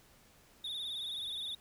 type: tone with vibrato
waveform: triangle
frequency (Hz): 3600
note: A7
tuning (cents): +39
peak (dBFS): -36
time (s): 0.64-1.55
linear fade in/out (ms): 5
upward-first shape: sine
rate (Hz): 19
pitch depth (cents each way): 83
effects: pink hiss -63 dBFS RMS until 1.6 s